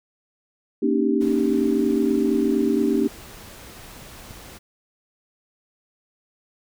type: chord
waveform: sine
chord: Eb dominant seventh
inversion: second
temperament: equal with one note detuned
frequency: 233.1 / 277.2 / 305.8 / 392 Hz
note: Bb3 / Db4 / Eb4 / G4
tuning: 0 / 0 / -30 / 0 cents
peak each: -23 dBFS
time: 0.82-3.08 s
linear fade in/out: 10 ms
type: noise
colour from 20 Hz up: pink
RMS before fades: -42 dBFS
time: 1.2-4.59 s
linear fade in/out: 20 ms
type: click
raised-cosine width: 5 ms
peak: -27 dBFS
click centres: 4.309 s
effects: none